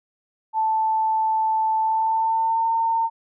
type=tone with pitch glide; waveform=sine; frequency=880 to 908.4 Hz; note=A5 to A#5; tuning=0 to -45 cents; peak=-18 dBFS; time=0.53-3.1 s; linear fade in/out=50 ms; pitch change=+55 cents; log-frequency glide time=1.79-2.69 s; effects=none